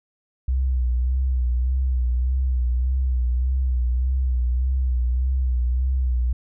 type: tone with vibrato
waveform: sine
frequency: 63 Hz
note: B1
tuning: 35 cents sharp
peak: -18 dBFS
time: 0.48-6.33 s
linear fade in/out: 5 ms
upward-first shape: sine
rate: 1.7 Hz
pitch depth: 62 cents each way
effects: none